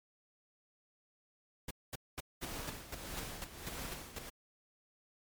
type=noise bursts; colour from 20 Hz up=pink; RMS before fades=-41 dBFS; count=11; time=1.68-4.188 s; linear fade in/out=5 ms; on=28 ms; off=220 ms
type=noise with tremolo; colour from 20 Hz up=pink; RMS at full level=-42 dBFS; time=2.41-4.3 s; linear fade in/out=10 ms; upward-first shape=triangle; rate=1.6 Hz; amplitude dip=75%
effects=MP3 96 kbps